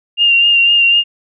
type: tone with vibrato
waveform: sine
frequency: 2794 Hz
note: F7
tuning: in tune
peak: -7 dBFS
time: 0.17-1.04 s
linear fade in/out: 50 ms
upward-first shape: sine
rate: 4 Hz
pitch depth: 26 cents each way
effects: none